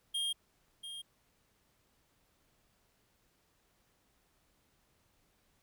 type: tone with echo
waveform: square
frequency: 3225 Hz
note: G7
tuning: 48 cents sharp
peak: -33 dBFS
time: 0.14-0.33 s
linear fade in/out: 10 ms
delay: 690 ms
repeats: 1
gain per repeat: -10 dB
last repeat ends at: 1.02 s
effects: pink hiss -73 dBFS RMS until 5.62 s